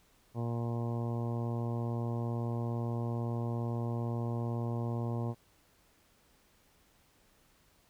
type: harmonic tone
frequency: 117.7 Hz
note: A#2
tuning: 17 cents sharp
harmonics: 1 / 2 / 3 / 4 / 5 / 6 / 7 / 8 / 9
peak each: -33 / -39 / -43 / -45 / -47 / -49 / -50 / -51 / -52 dBFS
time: 0.34-5.35 s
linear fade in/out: 50 ms
effects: pink hiss -67 dBFS RMS until 7.89 s